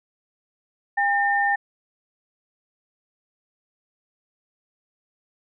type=tone pair together; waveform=sine; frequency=806 / 1809.4 Hz; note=G5 / A6; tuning=+48 / +48 cents; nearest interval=octave + major second; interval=1400 cents; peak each=-21 dBFS; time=0.97-1.56 s; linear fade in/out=10 ms; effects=none